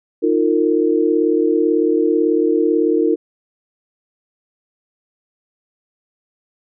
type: chord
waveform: sine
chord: Eb suspended second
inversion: none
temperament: equal with one note detuned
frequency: 311.1 / 349.2 / 456 Hz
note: Eb4 / F4 / Bb4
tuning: 0 / 0 / -38 cents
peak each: -17 dBFS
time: 0.22-3.16 s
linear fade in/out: 20 ms
effects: none